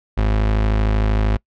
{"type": "tone", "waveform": "35% pulse", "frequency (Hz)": 53, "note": "G#1", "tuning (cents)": 36, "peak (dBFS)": -13, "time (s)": [0.17, 1.37], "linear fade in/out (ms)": 10, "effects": ["noise-tail reverb RT60 0.1 s tail -25 dB re dry", "low-pass 3000 Hz 12 dB/octave"]}